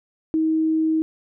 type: tone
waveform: sine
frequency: 317.6 Hz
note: D#4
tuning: 36 cents sharp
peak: -17 dBFS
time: 0.34-1.02 s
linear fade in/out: 0 ms
effects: none